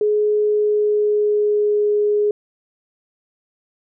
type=tone with pitch glide; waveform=sine; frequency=420.9 to 416.5 Hz; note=G#4 to G#4; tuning=+23 to +5 cents; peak=-14 dBFS; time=0.01-2.31 s; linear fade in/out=2 ms; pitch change=-18 cents; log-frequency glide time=0.42-1.91 s; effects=none